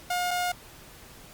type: tone pair in turn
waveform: sawtooth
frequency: 715 / 715 Hz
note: F5 / F5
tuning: +41 / +41 cents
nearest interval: unison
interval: 0 cents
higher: neither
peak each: -22 dBFS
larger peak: neither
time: 0.1-0.31 / 0.31-0.52 s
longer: neither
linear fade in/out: 5 ms
effects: pink hiss -49 dBFS RMS until 1.33 s + Opus 48 kbps